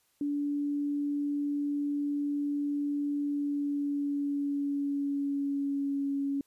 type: tone with pitch glide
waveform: sine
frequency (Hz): 288.5 to 278.8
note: D4 to C#4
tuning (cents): -31 to +10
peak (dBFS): -28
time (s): 0.21-6.41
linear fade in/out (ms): 2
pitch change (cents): -59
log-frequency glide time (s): 3.21-6.11
effects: white hiss -71 dBFS RMS until 6.46 s + resampled to 32000 Hz

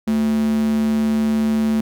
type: tone with high-pass filter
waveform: square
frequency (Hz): 73.6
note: D2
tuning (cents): +4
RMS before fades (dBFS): -18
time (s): 0.07-1.81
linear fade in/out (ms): 5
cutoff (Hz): 210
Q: 6
effects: none

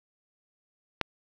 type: click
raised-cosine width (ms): 0.3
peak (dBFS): -9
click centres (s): 1.013
effects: resampled to 16000 Hz + 8-bit

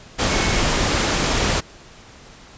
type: tone in noise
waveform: sine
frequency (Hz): 2200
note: C#7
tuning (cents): -14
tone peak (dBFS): -29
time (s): 0.29-0.62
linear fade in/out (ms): 20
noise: pink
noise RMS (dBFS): -19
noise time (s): 0.18-1.61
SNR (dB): -13
effects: pink hiss -44 dBFS RMS until 2.57 s + resampled to 16000 Hz

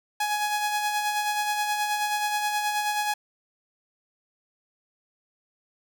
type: tone with tremolo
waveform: sawtooth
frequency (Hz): 837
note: G#5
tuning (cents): +13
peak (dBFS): -19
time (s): 0.2-3.14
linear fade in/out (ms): 5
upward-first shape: sine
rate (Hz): 9.4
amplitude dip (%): 40
effects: none

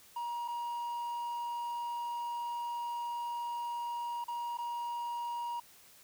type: tone with dropouts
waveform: triangle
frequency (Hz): 950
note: A#5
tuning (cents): +33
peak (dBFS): -33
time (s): 0.16-5.6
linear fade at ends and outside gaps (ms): 5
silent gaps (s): 0.479-0.483 / 4.242-4.281 / 4.573-4.585
effects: white hiss -59 dBFS RMS until 6.03 s

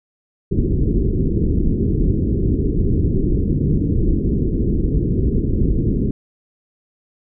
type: low-pass noise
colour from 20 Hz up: pink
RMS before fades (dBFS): -17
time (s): 0.51-6.11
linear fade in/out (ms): 5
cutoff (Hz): 400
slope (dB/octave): 48
effects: none

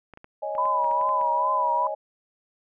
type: clicks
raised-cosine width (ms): 0.5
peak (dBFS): -29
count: 10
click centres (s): 0.137 / 0.174 / 0.244 / 0.552 / 0.655 / 0.844 / 0.913 / 1.013 / 1.091 / 1.213
type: chord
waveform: sine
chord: C# suspended second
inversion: none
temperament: equal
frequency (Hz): 554.4 / 622.3 / 830.6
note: C#5 / D#5 / G#5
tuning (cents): 0 / 0 / 0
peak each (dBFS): -33 / -30 / -32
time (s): 0.42-1.95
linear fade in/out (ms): 10
type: tone with vibrato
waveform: sine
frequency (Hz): 986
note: B5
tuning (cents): -3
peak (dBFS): -21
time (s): 0.58-1.87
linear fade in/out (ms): 2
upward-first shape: triangle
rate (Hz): 2.4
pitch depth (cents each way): 73
effects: none

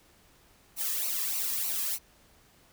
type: noise with flanger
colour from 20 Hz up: blue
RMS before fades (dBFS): -31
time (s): 0.76-1.99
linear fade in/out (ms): 50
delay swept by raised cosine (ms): 0.58 to 1.4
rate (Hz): 3.3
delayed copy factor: -0.7
effects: pink hiss -61 dBFS RMS until 2.72 s

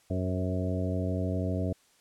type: harmonic tone with a mistuned harmonic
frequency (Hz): 92.5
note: F#2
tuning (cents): 0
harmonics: 1 / 2 / 3 / 4 / 5 / 6 / 7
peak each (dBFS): -30 / -34 / -35 / -41 / -40 / -40 / -38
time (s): 0.1-1.73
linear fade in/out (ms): 5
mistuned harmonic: 6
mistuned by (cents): -26
effects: white hiss -64 dBFS RMS until 2 s + low-pass 10000 Hz 12 dB/octave

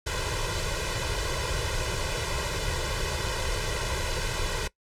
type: noise with comb filter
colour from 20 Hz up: pink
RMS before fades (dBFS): -29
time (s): 0.06-4.68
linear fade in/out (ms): 10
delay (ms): 2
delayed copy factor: +1
effects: noise-tail reverb RT60 0.1 s tail -20 dB re dry + low-pass 8000 Hz 12 dB/octave

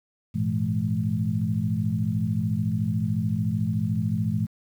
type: tone cluster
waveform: sine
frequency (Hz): 104.2 / 117.9 / 167.1 / 212.3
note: G#2 / A#2 / E3 / G#3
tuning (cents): +6 / +20 / +24 / +38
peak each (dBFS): -28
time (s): 0.34-4.47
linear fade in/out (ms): 20
effects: 9-bit

